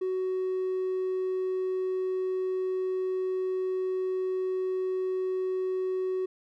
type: tone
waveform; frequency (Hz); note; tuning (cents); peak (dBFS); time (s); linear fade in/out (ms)
triangle; 372.9; F#4; +14; -24; 0.01-6.26; 10
effects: tanh soft clip ceiling -22 dBFS